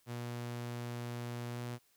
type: tone with pitch glide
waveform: sawtooth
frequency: 120 to 121.11 Hz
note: B2 to B2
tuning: -49 to -33 cents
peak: -35 dBFS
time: 0.06-1.79 s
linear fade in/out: 50 ms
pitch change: +16 cents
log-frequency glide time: 1.51-1.6 s
effects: white hiss -71 dBFS RMS until 1.96 s